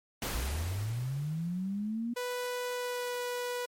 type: noise with exponential decay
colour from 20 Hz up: pink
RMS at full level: -34 dBFS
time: 0.22-2.25 s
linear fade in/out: 2 ms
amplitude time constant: 440 ms
type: linear sweep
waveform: sine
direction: up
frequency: 54.5 to 240.6 Hz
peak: -31 dBFS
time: 0.34-2.14 s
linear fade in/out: 10 ms
type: tone with pitch glide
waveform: sawtooth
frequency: 493.9 to 490.5 Hz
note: B4 to B4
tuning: 0 to -12 cents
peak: -29 dBFS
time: 2.16-3.66 s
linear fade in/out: 10 ms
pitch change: -12 cents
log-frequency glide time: 2.71-3.14 s
effects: MP3 64 kbps